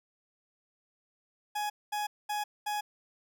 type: tone bursts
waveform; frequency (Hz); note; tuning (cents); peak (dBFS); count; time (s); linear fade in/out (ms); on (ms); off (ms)
40% pulse; 836; G#5; +11; -30; 4; 1.55-2.81; 10; 150; 220
effects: none